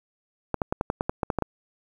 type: clicks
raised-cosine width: 1 ms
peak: -10 dBFS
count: 11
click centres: 0.543 / 0.618 / 0.725 / 0.811 / 0.901 / 1.009 / 1.095 / 1.232 / 1.302 / 1.387 / 1.423 s
effects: 8-bit